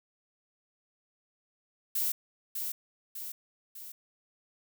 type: noise with echo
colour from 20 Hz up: violet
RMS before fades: -30 dBFS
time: 1.95-2.12 s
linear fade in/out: 5 ms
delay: 600 ms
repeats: 3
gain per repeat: -5 dB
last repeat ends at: 3.92 s
effects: none